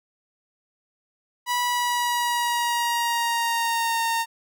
sawtooth tone with pitch glide, 978 to 917.8 Hz, B5 to A#5, -17 to -27 cents, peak -18 dBFS, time 1.46-4.26 s, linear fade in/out 50 ms, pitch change -110 cents, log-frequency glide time 1.62-4.02 s, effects none

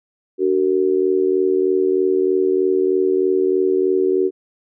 sine tone with amplitude modulation, 376 Hz, F#4, 28 cents sharp, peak -10 dBFS, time 0.38-4.31 s, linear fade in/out 50 ms, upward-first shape sine, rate 83.2 Hz, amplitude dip 85%, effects none

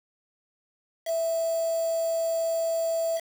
sine tone with quantisation, 659 Hz, E5, 1 cent flat, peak -24 dBFS, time 1.05-3.21 s, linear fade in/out 50 ms, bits 6, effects none

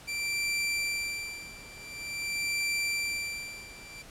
sawtooth tone with tremolo, 2349 Hz, D7, in tune, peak -24 dBFS, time 0.07-4.03 s, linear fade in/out 20 ms, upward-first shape sine, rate 0.47 Hz, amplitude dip 90%, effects pink hiss -50 dBFS RMS until 4.1 s + low-pass 11000 Hz 12 dB/octave

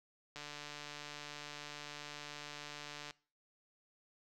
click train, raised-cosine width 0.2 ms, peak -29 dBFS, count 405, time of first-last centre 0.36-3.108 s, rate 147 Hz, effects noise-tail reverb RT60 0.4 s tail -22 dB re dry

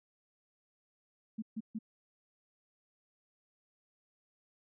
sine tone bursts, 220 Hz, A3, in tune, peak -35 dBFS, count 3, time 1.38-1.789 s, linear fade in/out 10 ms, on 43 ms, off 140 ms, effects none

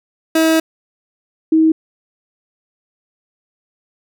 30% pulse / sine tone pair in turn, 321.7 / 318.7 Hz, E4 / D#4, -42 / +42 cents, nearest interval unison, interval 16 cents, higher first, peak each -8 dBFS, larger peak neither, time 0.35-0.6 / 1.52-1.72 s, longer first, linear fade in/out 5 ms, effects none

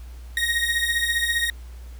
30% pulse beating tone pair, 1864.7 / 1879.7 Hz, A#6 / A#6, 0 / +14 cents, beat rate 15 Hz, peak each -21 dBFS, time 0.37-1.5 s, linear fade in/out 2 ms, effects added 60 Hz sine -36 dBFS peak until 1.99 s + pink hiss -53 dBFS RMS until 1.99 s

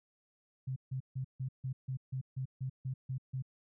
sine tone bursts, 130.81 Hz, C3, in tune, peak -34 dBFS, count 12, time 0.67-3.424 s, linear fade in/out 10 ms, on 92 ms, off 150 ms, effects none

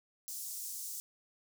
pink high-pass noise, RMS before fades -42 dBFS, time 0.28-1 s, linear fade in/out 0 ms, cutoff 6100 Hz, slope 24 dB/octave, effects none

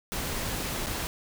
pink noise with dropouts, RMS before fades -32 dBFS, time 0.12-1.07 s, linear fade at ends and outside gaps 0 ms, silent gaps 0.862-0.868 s, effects none

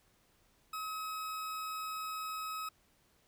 40% pulse tone, 1277 Hz, D#6, 45 cents sharp, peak -37 dBFS, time 0.73-2.69 s, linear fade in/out 5 ms, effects pink hiss -70 dBFS RMS until 3.27 s

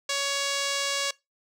5% pulse tone with low-pass filter, 559 Hz, C#5, 14 cents sharp, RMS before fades -28 dBFS, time 0.09-1.11 s, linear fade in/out 5 ms, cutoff 9900 Hz, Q 0.93, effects noise-tail reverb RT60 0.2 s tail -21 dB re dry

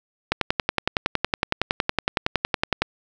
click train, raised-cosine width 0.3 ms, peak -3 dBFS, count 28, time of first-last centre 0.32-2.82 s, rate 10.8 Hz, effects none

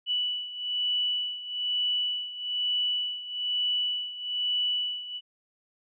sine beating tone pair, 2960 / 2961.1 Hz, F#7 / F#7, 0 / +1 cents, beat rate 1.1 Hz, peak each -28 / -32 dBFS, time 0.06-5.21 s, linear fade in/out 50 ms, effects none

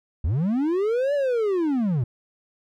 triangle linear two-way sweep, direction up then down, 63.6 to 587.3 to 109.9 Hz, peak -18 dBFS, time 0.24-2.04 s, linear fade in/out 5 ms, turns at 1.14 s, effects none

